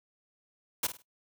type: noise with echo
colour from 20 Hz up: white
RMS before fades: -29 dBFS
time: 0.83-0.87 s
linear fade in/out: 5 ms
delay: 51 ms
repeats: 3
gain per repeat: -11 dB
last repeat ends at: 1.023 s
effects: noise-tail reverb RT60 0.1 s tail -19 dB re dry + high-pass 80 Hz 12 dB/octave